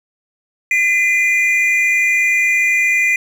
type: tone pair together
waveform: triangle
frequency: 2032 / 2415 Hz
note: B6 / D7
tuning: +49 / +48 cents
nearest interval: minor third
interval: 299 cents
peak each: -13 dBFS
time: 0.71-3.16 s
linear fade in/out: 2 ms
effects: none